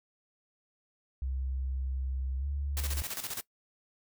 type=tone with pitch glide; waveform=sine; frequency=65.6 to 70.72 Hz; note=C2 to C#2; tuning=+5 to +35 cents; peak=-31 dBFS; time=1.22-3.02 s; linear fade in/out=0 ms; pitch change=+130 cents; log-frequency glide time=2.39-2.45 s
type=noise with tremolo; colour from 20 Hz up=white; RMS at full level=-36 dBFS; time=2.77-3.41 s; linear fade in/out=0 ms; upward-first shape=square; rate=15 Hz; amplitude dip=65%
effects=noise-tail reverb RT60 0.1 s tail -20 dB re dry